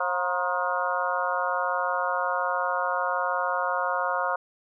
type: harmonic tone with a mistuned harmonic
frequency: 178.7 Hz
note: F3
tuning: 40 cents sharp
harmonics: 3 / 4 / 5 / 6 / 7 / 8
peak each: -31 / -31 / -31 / -31 / -31 / -31 dBFS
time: 0-4.36 s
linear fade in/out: 5 ms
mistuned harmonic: 5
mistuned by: +100 cents
effects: none